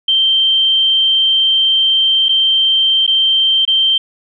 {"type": "tone with dropouts", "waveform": "sine", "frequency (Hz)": 3136, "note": "G7", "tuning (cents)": 0, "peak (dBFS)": -9, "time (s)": [0.08, 3.98], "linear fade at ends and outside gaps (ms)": 5, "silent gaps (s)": [[2.285, 2.291], [3.066, 3.076], [3.652, 3.676]], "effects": []}